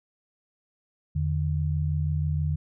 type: tone pair together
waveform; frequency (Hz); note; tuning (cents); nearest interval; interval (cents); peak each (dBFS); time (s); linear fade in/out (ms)
sine; 83.77 / 150; E2 / D3; +28 / +37; minor seventh; 1009; -26; 1.15-2.56; 10
effects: none